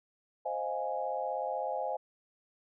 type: chord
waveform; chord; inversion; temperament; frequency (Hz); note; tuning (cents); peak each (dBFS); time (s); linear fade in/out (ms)
sine; F minor seventh; second; equal; 523.3 / 622.3 / 698.5 / 830.6; C5 / Eb5 / F5 / Ab5; 0 / 0 / 0 / 0; -37 / -38 / -38 / -36; 0.45-1.97; 10
effects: none